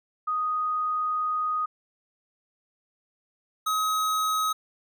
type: tone pair in turn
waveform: sine / square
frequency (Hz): 1244.5 / 1269.9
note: D#6 / D#6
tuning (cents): 0 / +35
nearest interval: unison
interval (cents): 35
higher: second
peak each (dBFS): -24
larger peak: neither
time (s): 0.27-1.66 / 3.66-4.53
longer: first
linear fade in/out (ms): 10
effects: none